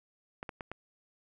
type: clicks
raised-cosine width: 0.5 ms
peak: -24 dBFS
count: 4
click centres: 0.429 / 0.492 / 0.608 / 0.716 s
effects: none